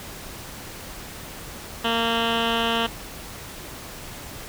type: tone with low-pass filter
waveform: 10% pulse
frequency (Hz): 230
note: A#3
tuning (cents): -23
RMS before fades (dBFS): -23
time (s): 1.84-2.87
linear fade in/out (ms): 10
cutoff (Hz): 2900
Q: 4.6
effects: pink hiss -38 dBFS RMS until 4.48 s